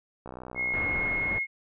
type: click train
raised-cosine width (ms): 1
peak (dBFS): -26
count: 51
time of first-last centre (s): 0.26-1.056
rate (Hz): 62.8
type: tone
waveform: sine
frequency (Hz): 2160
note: C#7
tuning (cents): -45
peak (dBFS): -26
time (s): 0.55-1.47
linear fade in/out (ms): 50
type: low-pass noise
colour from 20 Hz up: pink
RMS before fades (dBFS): -36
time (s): 0.73-1.39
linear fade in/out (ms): 10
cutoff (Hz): 2000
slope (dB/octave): 24
effects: none